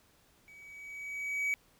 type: tone with level ramp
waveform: triangle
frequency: 2272 Hz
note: C#7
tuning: 42 cents sharp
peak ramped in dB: -51 to -26 dBFS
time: 0.48-1.54 s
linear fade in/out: 0 ms
effects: pink hiss -66 dBFS RMS until 1.79 s